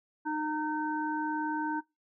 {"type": "harmonic tone", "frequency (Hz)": 306.3, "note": "D#4", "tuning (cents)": -27, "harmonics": [1, 3, 5], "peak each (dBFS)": [-33, -33, -38], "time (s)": [0.25, 1.81], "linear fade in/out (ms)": 20, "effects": ["noise-tail reverb RT60 0.2 s tail -21 dB re dry"]}